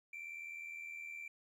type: tone with amplitude modulation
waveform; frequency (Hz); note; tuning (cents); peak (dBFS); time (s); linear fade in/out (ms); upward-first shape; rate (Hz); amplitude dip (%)
triangle; 2349; D7; 0; -39; 0.13-1.28; 5; sine; 79.7; 65
effects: tanh soft clip ceiling -38 dBFS + 13-bit